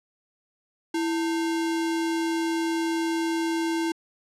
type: tone with sample-and-hold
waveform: sine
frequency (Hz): 329.6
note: E4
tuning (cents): 0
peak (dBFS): -23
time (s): 0.94-3.92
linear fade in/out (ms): 5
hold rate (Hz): 1225
effects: low-pass 9000 Hz 12 dB/octave